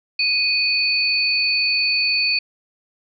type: tone pair together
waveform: sine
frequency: 2489 / 4477 Hz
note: D#7 / C#8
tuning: 0 / +16 cents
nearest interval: minor seventh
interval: 1016 cents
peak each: -19 dBFS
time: 0.19-2.39 s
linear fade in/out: 5 ms
effects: none